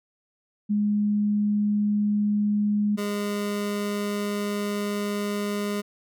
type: tone pair in turn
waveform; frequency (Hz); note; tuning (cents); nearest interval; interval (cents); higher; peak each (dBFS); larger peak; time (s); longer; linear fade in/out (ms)
sine / 25% pulse; 207.7 / 205.2; G#3 / G#3; 0 / -21; unison; 21; first; -20 / -22; first; 0.69-2.97 / 2.97-5.82; second; 20
effects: none